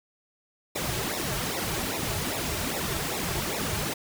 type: noise with flanger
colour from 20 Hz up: pink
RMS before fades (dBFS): -30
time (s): 0.75-3.94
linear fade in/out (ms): 10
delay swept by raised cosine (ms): 0.63 to 4.13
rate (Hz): 2.5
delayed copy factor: -0.95
effects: none